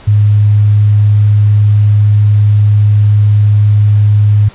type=tone; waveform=sine; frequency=104.2 Hz; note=G#2; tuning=6 cents sharp; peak=-4 dBFS; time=0.07-4.49 s; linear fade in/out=10 ms; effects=pink hiss -36 dBFS RMS until 4.54 s + resampled to 8000 Hz